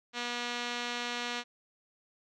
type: tone with low-pass filter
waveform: 5% pulse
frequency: 241.3 Hz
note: B3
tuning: 40 cents flat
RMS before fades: -36 dBFS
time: 0.13-1.44 s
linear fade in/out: 50 ms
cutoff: 4700 Hz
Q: 6.9
effects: none